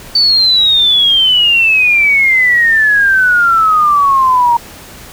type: exponential sweep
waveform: sine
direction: down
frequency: 4568 to 932.3 Hz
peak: -6 dBFS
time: 0.15-4.57 s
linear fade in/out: 5 ms
effects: pink hiss -33 dBFS RMS until 5.12 s